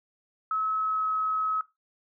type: tone with pitch glide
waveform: sine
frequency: 1290 to 1281.8 Hz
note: E6 to E6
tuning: -38 to -49 cents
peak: -25 dBFS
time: 0.51-1.61 s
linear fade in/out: 2 ms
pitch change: -11 cents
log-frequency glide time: 0.75-1.08 s
effects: noise-tail reverb RT60 0.2 s tail -17 dB re dry